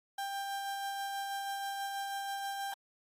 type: tone with tremolo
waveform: 35% pulse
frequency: 792 Hz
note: G5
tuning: 18 cents sharp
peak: -33 dBFS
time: 0.18-2.74 s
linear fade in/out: 5 ms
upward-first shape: sine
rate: 6.2 Hz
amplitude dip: 25%
effects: AAC 48 kbps